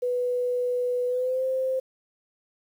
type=tone with pitch glide; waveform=sine; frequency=493.9 to 522.1 Hz; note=B4 to C5; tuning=0 to -4 cents; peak=-23 dBFS; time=0.02-1.8 s; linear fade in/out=10 ms; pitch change=+96 cents; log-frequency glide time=1.07-1.44 s; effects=9-bit